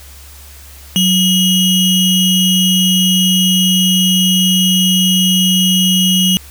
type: ring-modulated tone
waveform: square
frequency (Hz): 1535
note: G6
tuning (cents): -37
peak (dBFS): -7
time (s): 0.96-6.37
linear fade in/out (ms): 0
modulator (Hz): 1350
effects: added 70 Hz sine -36 dBFS peak until 6.5 s + white hiss -39 dBFS RMS until 6.5 s